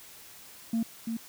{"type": "tone with echo", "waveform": "sine", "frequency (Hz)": 227.7, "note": "A#3", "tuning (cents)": -40, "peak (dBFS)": -23, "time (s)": [0.73, 0.83], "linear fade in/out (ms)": 5, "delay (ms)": 340, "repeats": 1, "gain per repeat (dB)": -6, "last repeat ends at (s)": 1.17, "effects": ["tanh soft clip ceiling -23 dBFS", "white hiss -50 dBFS RMS until 1.28 s"]}